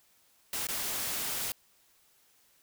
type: noise with dropouts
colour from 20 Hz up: white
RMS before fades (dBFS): -34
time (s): 0.53-1.52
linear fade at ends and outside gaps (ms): 2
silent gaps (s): 0.67-0.686
effects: white hiss -66 dBFS RMS until 2.62 s